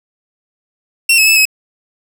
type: tone with pitch steps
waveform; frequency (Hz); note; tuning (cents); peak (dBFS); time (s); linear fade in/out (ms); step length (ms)
sawtooth; 2720 / 2582 / 2619 / 2558; F7 / E7 / E7 / D#7; -46 / -37 / -12 / +47; -4; 1.09-1.454; 5; 91
effects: none